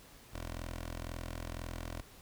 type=tone with notch filter; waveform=10% pulse; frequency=42 Hz; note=E1; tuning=33 cents sharp; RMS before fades=-42 dBFS; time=0.33-2.02 s; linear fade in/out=10 ms; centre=170 Hz; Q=1; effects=pink hiss -57 dBFS RMS until 2.21 s